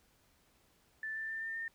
sine tone with pitch steps, 1760 / 1774.3 / 1788.7 / 1803.2 / 1817.9 Hz, A6 / A6 / A6 / A6 / A#6, 0 / +14 / +28 / +42 / -44 cents, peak -37 dBFS, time 1.03-1.68 s, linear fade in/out 2 ms, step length 130 ms, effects pink hiss -70 dBFS RMS until 1.74 s

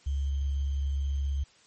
sine tone with sample-and-hold, 69.3 Hz, C#2, in tune, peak -26 dBFS, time 0.06-1.44 s, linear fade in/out 10 ms, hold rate 3150 Hz, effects white hiss -60 dBFS RMS until 1.66 s + MP3 32 kbps

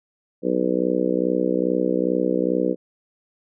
harmonic tone, 62.4 Hz, B1, 19 cents sharp, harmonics 3 / 4 / 5 / 6 / 7 / 8 / 9, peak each -27 / -27 / -24 / -28 / -26 / -24 / -33 dBFS, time 0.42-2.76 s, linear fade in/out 50 ms, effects none

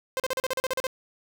sawtooth tone bursts, 520 Hz, C5, 11 cents flat, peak -21 dBFS, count 11, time 0.17-0.868 s, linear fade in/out 0 ms, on 28 ms, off 39 ms, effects none

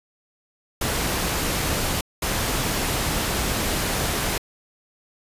pink noise bursts at uneven times, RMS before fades -24 dBFS, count 2, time 0.81-2.01 / 2.22-4.38 s, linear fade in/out 5 ms, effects resampled to 32000 Hz

